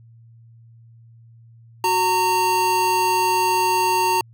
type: tone pair together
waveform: square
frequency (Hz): 369.5 / 917.2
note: F#4 / A#5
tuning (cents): -2 / -28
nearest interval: octave + major third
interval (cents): 1574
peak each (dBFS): -25 / -18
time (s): 1.84-4.21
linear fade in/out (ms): 2
effects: added 115 Hz sine -45 dBFS peak until 4.33 s